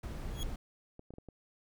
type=noise; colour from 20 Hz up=brown; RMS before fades=-39 dBFS; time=0.03-0.56 s; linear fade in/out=5 ms
type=tone with exponential growth; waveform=sawtooth; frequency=3319 Hz; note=G#7; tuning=2 cents flat; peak=-34 dBFS; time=0.28-0.43 s; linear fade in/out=0 ms; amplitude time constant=31 ms
type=clicks; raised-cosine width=2 ms; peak=-35 dBFS; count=5; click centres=0.994 / 1.106 / 1.138 / 1.184 / 1.287 s
effects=none